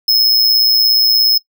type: tone with amplitude modulation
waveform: square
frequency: 5170 Hz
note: E8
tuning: 34 cents flat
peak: -6 dBFS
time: 0.08-1.38 s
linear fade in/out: 5 ms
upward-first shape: sine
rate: 117 Hz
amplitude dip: 55%
effects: noise-tail reverb RT60 0.1 s tail -22 dB re dry